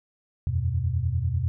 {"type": "chord", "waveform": "sine", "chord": "E suspended second", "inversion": "none", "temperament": "equal with one note detuned", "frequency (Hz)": [82.41, 92.5, 124.4], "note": ["E2", "F#2", "B2"], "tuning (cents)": [0, 0, 13], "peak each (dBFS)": -27, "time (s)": [0.47, 1.48], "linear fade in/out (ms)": 0, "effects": []}